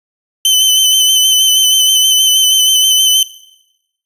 sawtooth tone with vibrato, 3051 Hz, G7, 48 cents flat, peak -4 dBFS, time 0.45-3.23 s, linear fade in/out 2 ms, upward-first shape sine, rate 6.3 Hz, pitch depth 30 cents each way, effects noise-tail reverb RT60 0.9 s tail -18 dB re dry + resampled to 32000 Hz

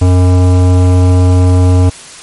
sine tone with hard clipping, 90.8 Hz, F#2, 32 cents flat, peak -6 dBFS, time 0.01-1.9 s, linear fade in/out 10 ms, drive 16 dB, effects white hiss -31 dBFS RMS until 2.22 s + MP3 48 kbps

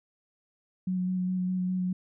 sine tone with vibrato, 183.5 Hz, F#3, 14 cents flat, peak -26 dBFS, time 0.87-1.93 s, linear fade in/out 5 ms, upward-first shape square, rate 4.9 Hz, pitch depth 12 cents each way, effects none

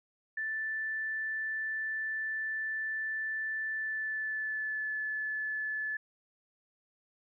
sine tone with pitch glide, 1760 to 1730.8 Hz, A6 to A6, 0 to -29 cents, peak -32 dBFS, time 0.37-5.97 s, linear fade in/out 5 ms, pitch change -29 cents, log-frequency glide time 3.73-4.91 s, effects none

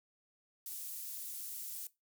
pink high-pass noise, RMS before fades -44 dBFS, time 0.66-1.87 s, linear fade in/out 2 ms, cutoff 11000 Hz, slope 12 dB/octave, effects noise-tail reverb RT60 0.2 s tail -18 dB re dry

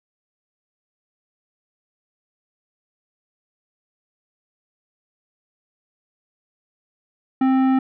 triangle tone with tanh clipping, 263.1 Hz, C4, 10 cents sharp, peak -16 dBFS, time 7.41-7.79 s, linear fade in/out 5 ms, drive 17 dB, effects none

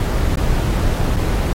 brown noise with dropouts, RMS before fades -17 dBFS, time 0-1.53 s, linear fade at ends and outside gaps 1 ms, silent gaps 0.356-0.372 / 1.162-1.167 s, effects AAC 48 kbps

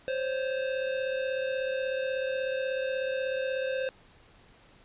square tone pair together, 521.6 / 558 Hz, C5 / C#5, -5 / +11 cents, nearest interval minor second, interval 116 cents, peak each -30 / -37 dBFS, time 0.08-3.89 s, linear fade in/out 0 ms, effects pink hiss -58 dBFS RMS until 4.84 s + resampled to 8000 Hz

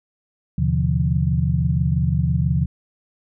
sine tone cluster, 78.4 / 126.1 / 144.7 / 170.6 Hz, D#2 / B2 / D3 / F3, +14 / +36 / -25 / -40 cents, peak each -22 dBFS, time 0.58-2.66 s, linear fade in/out 5 ms, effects none

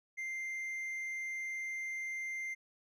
sine tone with hard clipping, 2093 Hz, C7, in tune, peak -38 dBFS, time 0.17-2.55 s, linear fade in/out 20 ms, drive 3 dB, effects none

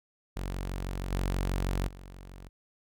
sawtooth tone with level steps, 46.25 Hz, F#1, in tune, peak -29 / -24 / -41 dBFS, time 0.36-2.49 s, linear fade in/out 10 ms, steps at 1.11 / 1.88 s, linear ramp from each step 2 ms, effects none

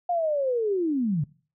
sine linear sweep, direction down, 716 to 134.2 Hz, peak -22 dBFS, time 0.09-1.24 s, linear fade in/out 5 ms, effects noise-tail reverb RT60 0.4 s tail -21 dB re dry

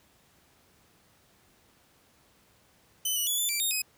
10% pulse tone with pitch steps, 3021 / 2944 / 3411 / 3510 / 2342 / 3703 / 2526 Hz, F#7 / F#7 / G#7 / A7 / D7 / A#7 / D#7, +35 / -9 / +46 / -5 / -5 / -12 / +26 cents, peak -19 dBFS, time 3.05-3.82 s, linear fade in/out 5 ms, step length 110 ms, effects pink hiss -63 dBFS RMS until 3.97 s + high-pass 60 Hz 12 dB/octave

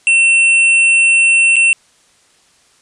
square tone with dropouts, 2700 Hz, E7, 41 cents sharp, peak -8 dBFS, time 0.07-1.73 s, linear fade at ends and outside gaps 1 ms, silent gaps 1.558-1.565 s, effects white hiss -52 dBFS RMS until 2.81 s + resampled to 22050 Hz

